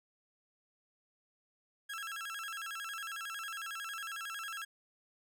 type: tone with vibrato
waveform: 30% pulse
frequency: 1480 Hz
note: F#6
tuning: in tune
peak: -37 dBFS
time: 1.89-4.65 s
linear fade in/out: 10 ms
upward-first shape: square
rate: 11 Hz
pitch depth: 180 cents each way
effects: none